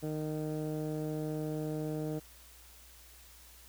15% pulse tone with low-pass filter, 154 Hz, D#3, 17 cents flat, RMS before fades -36 dBFS, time 0.02-2.2 s, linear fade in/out 20 ms, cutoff 580 Hz, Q 0.88, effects added 60 Hz sine -58 dBFS peak until 3.68 s + white hiss -57 dBFS RMS until 3.68 s

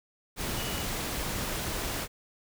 sine tone in noise, 2928 Hz, F#7, 19 cents flat, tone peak -41 dBFS, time 0.54-0.86 s, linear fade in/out 50 ms, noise pink, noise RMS -33 dBFS, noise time 0.36-2.08 s, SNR -11 dB, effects none

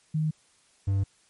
sine / triangle tone pair in turn, 155.56 / 98 Hz, D#3 / G2, 0 / 0 cents, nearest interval minor sixth, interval 800 cents, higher first, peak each -23 / -20 dBFS, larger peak second, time 0.14-0.31 / 0.87-1.04 s, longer neither, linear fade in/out 10 ms, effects white hiss -63 dBFS RMS until 1.29 s + MP3 48 kbps

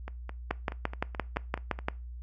two click trains, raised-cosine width 0.5 ms, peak -13 / -24 dBFS, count 9 / 9, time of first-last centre 0.51-1.885 / 0.08-1.789 s, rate 5.82 / 4.68 Hz, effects noise-tail reverb RT60 0.3 s tail -22 dB re dry + added 60 Hz sine -39 dBFS peak until 2.22 s

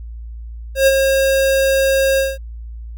square tone with ADSR envelope, 539 Hz, C#5, 49 cents flat, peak -8 dBFS, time 0.75-2.38 s, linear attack 120 ms, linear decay 35 ms, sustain -5 dB, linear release 200 ms, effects added 57 Hz sine -28 dBFS peak until 2.97 s

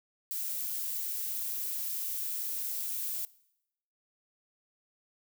violet noise, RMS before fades -35 dBFS, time 0.31-3.25 s, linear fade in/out 0 ms, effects noise-tail reverb RT60 0.8 s tail -21 dB re dry

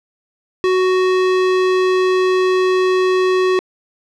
square tone, 371.1 Hz, F#4, 5 cents sharp, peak -13 dBFS, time 0.64-3.59 s, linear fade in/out 0 ms, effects low-pass 4000 Hz 12 dB/octave + 9-bit

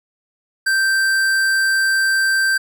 sine tone with tanh clipping, 1565 Hz, G6, 3 cents flat, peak -16 dBFS, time 0.66-2.58 s, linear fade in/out 10 ms, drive 17 dB, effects none

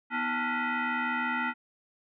sine tone with frequency modulation, 245.5 Hz, B3, 10 cents flat, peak -27 dBFS, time 0.1-1.54 s, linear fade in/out 50 ms, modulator 565 Hz, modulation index 3.5, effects none

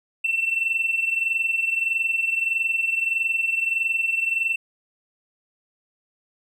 triangle tone with amplitude modulation, 2690 Hz, E7, 34 cents sharp, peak -14 dBFS, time 0.24-4.56 s, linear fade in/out 10 ms, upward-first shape sine, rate 21.6 Hz, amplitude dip 75%, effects tanh soft clip ceiling -16 dBFS

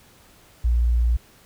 sine tone, 59 Hz, A#1, 22 cents sharp, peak -16 dBFS, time 0.64-1.17 s, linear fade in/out 10 ms, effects pink hiss -53 dBFS RMS until 1.45 s

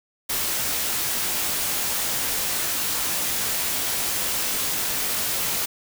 white noise with comb filter, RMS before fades -25 dBFS, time 0.29-5.66 s, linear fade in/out 10 ms, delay 19 ms, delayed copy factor -0.5, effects none

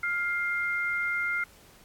sine tone pair together, 1404 / 2108 Hz, F6 / C7, +9 / +12 cents, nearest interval perfect fifth, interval 703 cents, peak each -29 / -29 dBFS, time 0.03-1.44 s, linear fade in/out 5 ms, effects pink hiss -56 dBFS RMS until 1.84 s + AAC 64 kbps

